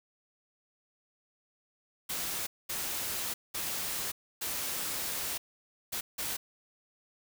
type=noise bursts at uneven times; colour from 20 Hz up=white; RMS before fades=-35 dBFS; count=6; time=2.09-2.47 / 2.69-3.34 / 3.54-4.12 / 4.41-5.38 / 5.92-6.01 / 6.18-6.37 s; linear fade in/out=10 ms; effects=none